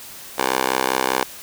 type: tone with high-pass filter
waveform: 10% pulse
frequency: 65 Hz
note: C2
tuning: 11 cents flat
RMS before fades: -21 dBFS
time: 0.38-1.24 s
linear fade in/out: 5 ms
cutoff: 620 Hz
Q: 1.5
effects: white hiss -38 dBFS RMS until 1.42 s